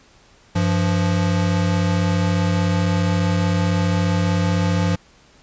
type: tone pair together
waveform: square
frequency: 97 / 173.43 Hz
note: G2 / F3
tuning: -18 / -12 cents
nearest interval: minor seventh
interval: 1006 cents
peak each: -20 dBFS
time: 0.55-4.96 s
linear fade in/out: 10 ms
effects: pink hiss -52 dBFS RMS until 5.42 s + resampled to 16000 Hz